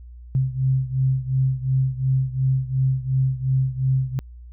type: beating tone pair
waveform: sine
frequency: 130.81 / 133.61 Hz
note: C3 / C3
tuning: 0 / +37 cents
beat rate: 2.8 Hz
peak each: -20 / -23 dBFS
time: 0.35-4.19 s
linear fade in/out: 0 ms
effects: added 60 Hz sine -38 dBFS peak until 4.52 s